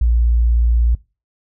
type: tone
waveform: sine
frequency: 58.27 Hz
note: A#1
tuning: in tune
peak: -11 dBFS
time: 0.01-0.95 s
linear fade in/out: 5 ms
effects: noise-tail reverb RT60 0.3 s tail -21 dB re dry